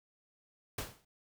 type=noise with exponential decay; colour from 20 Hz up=pink; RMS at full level=-35 dBFS; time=0.78-1.05 s; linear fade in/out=5 ms; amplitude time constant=57 ms; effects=none